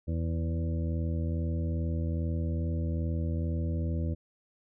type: harmonic tone with a mistuned harmonic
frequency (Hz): 82.41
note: E2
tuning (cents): 0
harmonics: 1 / 2 / 3 / 4 / 6 / 7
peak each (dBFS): -29 / -35 / -39 / -41 / -45 / -46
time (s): 0.07-4.15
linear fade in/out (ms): 20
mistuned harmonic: 1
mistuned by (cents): +20
effects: none